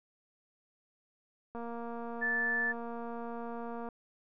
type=click train; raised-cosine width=1 ms; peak=-29 dBFS; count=548; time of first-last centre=1.55-3.888 s; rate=234 Hz
type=tone; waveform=sine; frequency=1749 Hz; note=A6; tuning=11 cents flat; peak=-29 dBFS; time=2.21-2.73 s; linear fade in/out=20 ms
effects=none